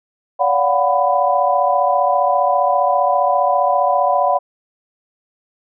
sine tone cluster, 573 / 713 / 748 / 996 Hz, D5 / F5 / F#5 / B5, -43 / +36 / +19 / +14 cents, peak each -18 dBFS, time 0.39-4.39 s, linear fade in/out 20 ms, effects none

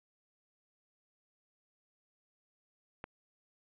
click, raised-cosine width 0.5 ms, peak -26 dBFS, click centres 3.041 s, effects resampled to 8000 Hz

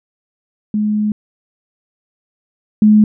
sine tone pair in turn, 211.2 / 212.5 Hz, G#3 / G#3, +29 / +40 cents, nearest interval unison, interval 11 cents, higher second, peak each -13 / -5 dBFS, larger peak second, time 0.74-1.12 / 2.82-3.04 s, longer first, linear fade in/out 2 ms, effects none

